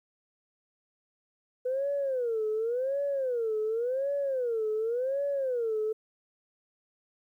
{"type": "tone with vibrato", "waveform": "sine", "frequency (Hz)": 493.9, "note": "B4", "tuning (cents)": 0, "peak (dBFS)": -26, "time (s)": [1.65, 5.93], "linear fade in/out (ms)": 10, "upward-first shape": "sine", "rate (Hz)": 0.9, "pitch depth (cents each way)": 240, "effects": ["tanh soft clip ceiling -22 dBFS", "11-bit"]}